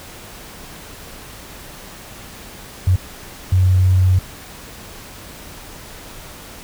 sine tone bursts at uneven times, 92.5 Hz, F#2, in tune, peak -10 dBFS, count 2, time 2.87-2.96 / 3.52-4.19 s, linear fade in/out 5 ms, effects pink hiss -37 dBFS RMS until 6.63 s

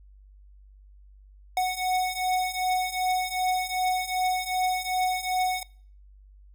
square beating tone pair, 737 / 739.6 Hz, F#5 / F#5, -7 / -1 cents, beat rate 2.6 Hz, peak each -29 / -27 dBFS, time 1.57-5.63 s, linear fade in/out 2 ms, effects noise-tail reverb RT60 0.5 s tail -22 dB re dry + added 49 Hz sine -49 dBFS peak until 6.54 s

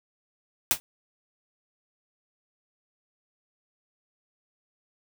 white noise with exponential decay, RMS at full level -17 dBFS, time 0.71-0.8 s, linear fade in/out 0 ms, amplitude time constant 19 ms, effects none

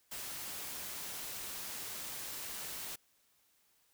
white noise, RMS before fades -43 dBFS, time 0.11-2.96 s, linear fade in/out 10 ms, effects white hiss -72 dBFS RMS until 3.93 s

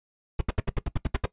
brown noise bursts, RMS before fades -23 dBFS, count 10, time 0.39-1.259 s, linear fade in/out 5 ms, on 23 ms, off 71 ms, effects noise-tail reverb RT60 0.1 s tail -18 dB re dry + resampled to 8000 Hz

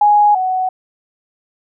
sine tone pair in turn, 830.6 / 745 Hz, G#5 / F#5, 0 / +12 cents, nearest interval major second, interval 188 cents, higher first, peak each -7 / -14 dBFS, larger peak first, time 0.01-0.35 / 0.35-0.69 s, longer neither, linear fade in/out 5 ms, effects none

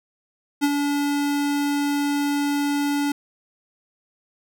square tone with ADSR envelope, 287.2 Hz, D4, 39 cents flat, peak -16 dBFS, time 0.61-3.12 s, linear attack 29 ms, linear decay 45 ms, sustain -5 dB, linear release 4 ms, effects none

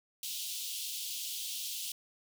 pink high-pass noise, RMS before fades -39 dBFS, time 0.23-1.92 s, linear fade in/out 2 ms, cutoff 2900 Hz, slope 48 dB/octave, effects none

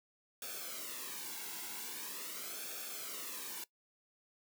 white noise with flanger, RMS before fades -44 dBFS, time 0.42-3.64 s, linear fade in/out 2 ms, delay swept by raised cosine 1 to 1.68 ms, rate 0.43 Hz, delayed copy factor -0.7, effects noise-tail reverb RT60 0.1 s tail -20 dB re dry + high-pass 200 Hz 12 dB/octave

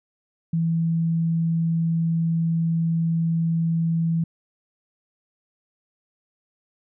sine tone, 165 Hz, E3, 2 cents sharp, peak -19 dBFS, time 0.53-4.24 s, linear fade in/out 5 ms, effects none

